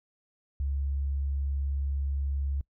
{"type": "tone", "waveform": "sine", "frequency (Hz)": 69.4, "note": "C#2", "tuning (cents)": 3, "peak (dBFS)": -27, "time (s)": [0.6, 2.61], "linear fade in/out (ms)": 0, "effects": ["noise-tail reverb RT60 0.1 s tail -24 dB re dry"]}